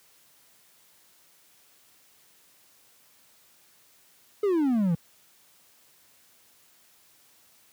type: exponential sweep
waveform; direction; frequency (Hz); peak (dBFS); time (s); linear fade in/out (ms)
triangle; down; 427.8 to 160; -19; 4.43-4.95; 5
effects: white hiss -60 dBFS RMS until 7.72 s + high-pass 80 Hz 12 dB/octave